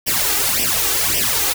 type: noise with flanger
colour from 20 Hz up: white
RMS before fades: -18 dBFS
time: 0.06-1.54 s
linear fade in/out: 20 ms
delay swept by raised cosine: 0.36 to 2.56 ms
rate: 1.8 Hz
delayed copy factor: +0.85
effects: none